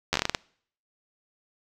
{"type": "slowing click train", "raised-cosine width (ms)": 0.2, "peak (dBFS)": -6, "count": 9, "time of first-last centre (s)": [0.13, 0.348], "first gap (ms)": 11, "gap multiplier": 1.25, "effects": ["noise-tail reverb RT60 0.6 s tail -25 dB re dry"]}